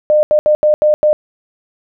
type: tone bursts at uneven times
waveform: sine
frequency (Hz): 605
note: D#5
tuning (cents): -49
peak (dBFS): -7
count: 6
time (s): 0.1-0.23 / 0.31-0.39 / 0.46-0.55 / 0.63-0.74 / 0.82-0.94 / 1.03-1.13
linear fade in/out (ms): 0
effects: none